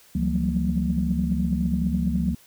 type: tone cluster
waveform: sine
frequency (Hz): 70.6 / 167.8 / 182.3 / 191.7 / 230.1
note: C#2 / E3 / F#3 / G3 / A#3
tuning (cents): +32 / +31 / -25 / -38 / -22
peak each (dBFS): -27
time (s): 0.15-2.35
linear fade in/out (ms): 5
effects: tanh soft clip ceiling -10 dBFS + white hiss -54 dBFS RMS until 2.46 s